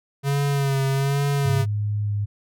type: tone with vibrato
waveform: square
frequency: 138.59 Hz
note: C#3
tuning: in tune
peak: -20 dBFS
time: 0.23-1.66 s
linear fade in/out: 50 ms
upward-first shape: sine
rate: 1.2 Hz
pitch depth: 41 cents each way
type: tone with pitch glide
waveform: sine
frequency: 104.3 to 102.86 Hz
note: G#2 to G#2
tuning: +8 to -16 cents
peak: -21 dBFS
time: 1.44-2.26 s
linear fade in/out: 20 ms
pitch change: -24 cents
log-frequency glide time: 2.03-2.13 s
effects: none